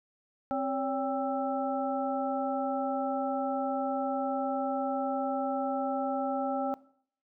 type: harmonic tone with a mistuned harmonic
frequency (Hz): 264.8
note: C4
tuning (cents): +21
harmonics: 1 / 2 / 3 / 5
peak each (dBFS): -33 / -33 / -32 / -39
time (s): 0.51-6.74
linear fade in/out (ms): 0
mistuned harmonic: 2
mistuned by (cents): +110
effects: noise-tail reverb RT60 0.6 s tail -20 dB re dry